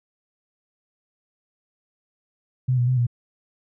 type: tone with pitch steps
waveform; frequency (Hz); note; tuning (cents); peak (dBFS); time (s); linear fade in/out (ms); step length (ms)
sine; 127.7 / 122.1 / 128 / 120.4; C3 / B2 / C3 / B2; -42 / -19 / -38 / -44; -17; 2.68-3.068; 10; 97
effects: none